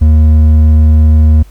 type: tone with hard clipping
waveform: sine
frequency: 77.2 Hz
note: D#2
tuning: 13 cents flat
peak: -4 dBFS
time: 0.01-1.43 s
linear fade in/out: 10 ms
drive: 5 dB
effects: added 50 Hz sine -33 dBFS peak until 1.5 s + pink hiss -47 dBFS RMS until 1.5 s